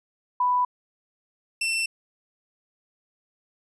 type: tone pair in turn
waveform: sine / sawtooth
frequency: 991 / 2687 Hz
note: B5 / E7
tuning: +6 / +33 cents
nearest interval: octave + perfect fourth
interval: 1727 cents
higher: second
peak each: -19 / -20 dBFS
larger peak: first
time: 0.4-0.65 / 1.61-1.86 s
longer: neither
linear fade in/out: 5 ms
effects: resampled to 24000 Hz

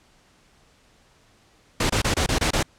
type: noise bursts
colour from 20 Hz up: pink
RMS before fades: -21 dBFS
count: 7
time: 1.8-2.629 s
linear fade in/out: 5 ms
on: 97 ms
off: 25 ms
effects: pink hiss -58 dBFS RMS until 2.78 s + low-pass 8000 Hz 12 dB/octave

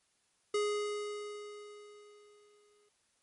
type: tone with exponential decay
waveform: square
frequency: 415.7 Hz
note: G#4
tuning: 2 cents sharp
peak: -29 dBFS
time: 0.54-2.89 s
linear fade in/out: 5 ms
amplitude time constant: 510 ms
effects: white hiss -74 dBFS RMS until 3.22 s + MP3 48 kbps

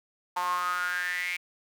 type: tone with high-pass filter sweep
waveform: sawtooth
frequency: 178.7 Hz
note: F3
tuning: 40 cents sharp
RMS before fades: -30 dBFS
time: 0.36-1.37 s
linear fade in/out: 10 ms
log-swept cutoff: 930 to 2300 Hz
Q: 9.9
effects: none

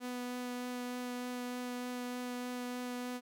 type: tone with vibrato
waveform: sawtooth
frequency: 247.3 Hz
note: B3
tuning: 3 cents sharp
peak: -34 dBFS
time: 0-3.21 s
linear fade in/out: 50 ms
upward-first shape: triangle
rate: 3.3 Hz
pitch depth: 9 cents each way
effects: none

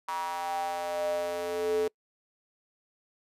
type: tone with high-pass filter sweep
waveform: square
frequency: 87.1 Hz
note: F2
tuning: 4 cents flat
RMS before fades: -31 dBFS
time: 0.08-1.88 s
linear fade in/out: 5 ms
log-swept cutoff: 1000 to 410 Hz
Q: 7.8
effects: noise-tail reverb RT60 0.1 s tail -26 dB re dry + resampled to 32000 Hz

